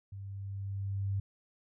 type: tone with level ramp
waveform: sine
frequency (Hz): 98.5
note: G2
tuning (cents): +9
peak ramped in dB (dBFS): -41 to -29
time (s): 0.12-1.2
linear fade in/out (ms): 5
effects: none